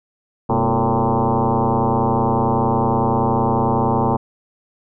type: tone with frequency modulation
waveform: sine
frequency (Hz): 329.6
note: E4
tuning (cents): 0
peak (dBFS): -14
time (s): 0.49-4.17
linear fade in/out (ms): 10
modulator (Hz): 115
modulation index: 5.9
effects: none